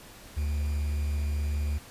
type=tone with quantisation; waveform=triangle; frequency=73.42 Hz; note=D2; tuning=in tune; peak=-24 dBFS; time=0.36-1.79 s; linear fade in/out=20 ms; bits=8; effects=pink hiss -49 dBFS RMS until 1.9 s + resampled to 32000 Hz